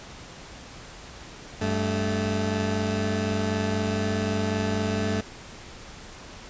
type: tone pair together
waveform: 20% pulse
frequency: 97 / 218 Hz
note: G2 / A3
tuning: -18 / -16 cents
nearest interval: octave + major second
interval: 1402 cents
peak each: -22 dBFS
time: 1.61-5.21 s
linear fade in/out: 5 ms
effects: pink hiss -43 dBFS RMS until 6.49 s + resampled to 16000 Hz